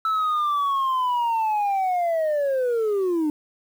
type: linear sweep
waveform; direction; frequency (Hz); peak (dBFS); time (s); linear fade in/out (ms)
sine; down; 1319 to 293.7; -17; 0.05-3.3; 2
effects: tanh soft clip ceiling -19 dBFS + 8-bit